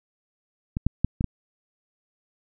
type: clicks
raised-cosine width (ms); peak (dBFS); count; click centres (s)
5; -14 / -8 / -7 / -12 / -12; 5; 0.769 / 0.866 / 1.046 / 1.209 / 1.243
effects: none